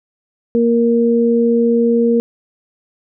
sine tone pair together, 233.8 / 467.7 Hz, A#3 / A#4, +5 / +6 cents, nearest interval octave, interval 1201 cents, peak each -13 dBFS, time 0.55-2.2 s, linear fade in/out 0 ms, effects none

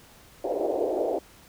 pink band-pass noise, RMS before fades -27 dBFS, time 0.44-1.19 s, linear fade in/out 5 ms, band 330 to 710 Hz, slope 48 dB/octave, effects pink hiss -53 dBFS RMS until 1.48 s

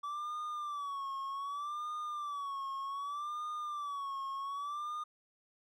triangle tone with vibrato, 1150 Hz, D6, 37 cents flat, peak -35 dBFS, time 0.03-5.04 s, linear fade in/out 10 ms, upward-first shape sine, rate 0.65 Hz, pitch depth 100 cents each way, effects none

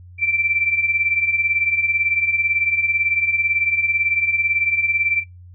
sine beating tone pair, 2329 / 2347 Hz, D7 / D7, -15 / -2 cents, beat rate 18 Hz, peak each -23 / -18 dBFS, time 0.18-5.24 s, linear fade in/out 50 ms, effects noise-tail reverb RT60 0.2 s tail -24 dB re dry + added 89 Hz sine -39 dBFS peak until 5.54 s

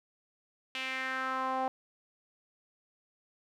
sawtooth tone with band-pass filter sweep, 261.6 Hz, C4, in tune, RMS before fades -34 dBFS, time 0.75-1.68 s, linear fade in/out 0 ms, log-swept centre 2800 to 770 Hz, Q 3.1, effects none

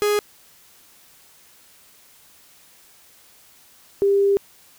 45% pulse / sine tone pair in turn, 415.3 / 398.3 Hz, G#4 / G4, 0 / +28 cents, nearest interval minor second, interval 72 cents, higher first, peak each -17 / -14 dBFS, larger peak second, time 0.02-0.19 / 4.02-4.37 s, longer second, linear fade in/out 0 ms, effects white hiss -52 dBFS RMS until 4.78 s

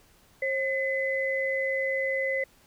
sine tone pair together, 537 / 2025 Hz, C5 / B6, +45 / +43 cents, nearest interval octave + major seventh, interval 2298 cents, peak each -28 dBFS, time 0.42-2.44 s, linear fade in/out 5 ms, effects pink hiss -60 dBFS RMS until 2.66 s

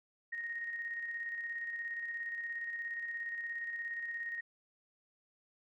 sine tone with tremolo, 1864.7 Hz, A#6, in tune, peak -36 dBFS, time 0.32-4.41 s, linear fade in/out 10 ms, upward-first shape square, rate 17 Hz, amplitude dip 35%, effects none

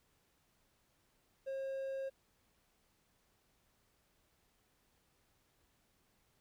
triangle tone, 538 Hz, C5, 48 cents sharp, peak -36 dBFS, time 1.46-2.1 s, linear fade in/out 20 ms, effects pink hiss -75 dBFS RMS until 6.4 s

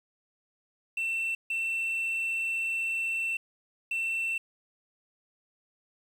sine tone bursts at uneven times, 2688 Hz, E7, 33 cents sharp, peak -25 dBFS, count 3, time 0.97-1.35 / 1.5-3.37 / 3.91-4.38 s, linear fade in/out 5 ms, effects tanh soft clip ceiling -27 dBFS + 9-bit

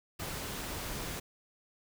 pink noise, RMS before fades -39 dBFS, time 0.19-1.2 s, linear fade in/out 10 ms, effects none

